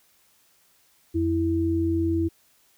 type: tone pair together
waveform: sine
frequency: 87.31 / 329.4 Hz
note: F2 / E4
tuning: 0 / -1 cents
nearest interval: octave + major seventh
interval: 2299 cents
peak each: -26 / -22 dBFS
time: 1.14-2.29 s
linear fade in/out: 20 ms
effects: white hiss -62 dBFS RMS until 2.77 s